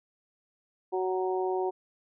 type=harmonic tone; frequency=186.2 Hz; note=F#3; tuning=11 cents sharp; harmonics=2 / 3 / 4 / 5; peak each=-28 / -40 / -33 / -37 dBFS; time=0.92-1.71 s; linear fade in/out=20 ms; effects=none